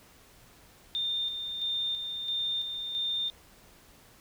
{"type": "tone with tremolo", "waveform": "sine", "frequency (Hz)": 3617, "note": "A7", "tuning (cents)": 47, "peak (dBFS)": -28, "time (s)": [0.95, 3.3], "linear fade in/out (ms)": 0, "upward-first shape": "square", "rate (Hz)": 1.5, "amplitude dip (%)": 45, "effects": ["pink hiss -57 dBFS RMS until 4.2 s"]}